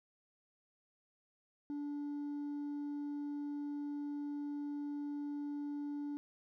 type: tone with hard clipping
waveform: triangle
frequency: 290 Hz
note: D4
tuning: 22 cents flat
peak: -37 dBFS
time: 1.7-6.17 s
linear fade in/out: 0 ms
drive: 1 dB
effects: none